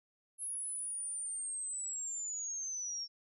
sine linear sweep, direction down, 10670 to 5450 Hz, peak -37 dBFS, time 0.38-3.08 s, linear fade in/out 50 ms, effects none

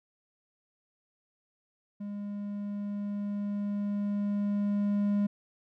triangle tone with level ramp, 204 Hz, G#3, 31 cents flat, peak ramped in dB -33 to -22 dBFS, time 2-5.27 s, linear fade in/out 10 ms, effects none

